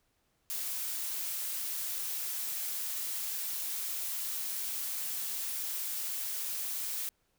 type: noise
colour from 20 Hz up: blue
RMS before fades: -36 dBFS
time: 0.5-7.09 s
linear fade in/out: 0 ms
effects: pink hiss -75 dBFS RMS until 7.38 s